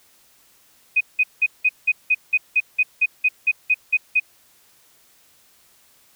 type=tone bursts; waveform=sine; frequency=2500 Hz; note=D#7; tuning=8 cents sharp; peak=-13 dBFS; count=15; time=0.96-4.2 s; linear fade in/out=10 ms; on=48 ms; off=180 ms; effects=white hiss -56 dBFS RMS until 6.15 s